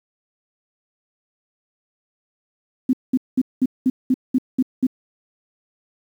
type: tone bursts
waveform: sine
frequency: 257.1 Hz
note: C4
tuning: 30 cents flat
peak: -13 dBFS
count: 9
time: 2.89-4.868 s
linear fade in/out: 5 ms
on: 42 ms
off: 200 ms
effects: 8-bit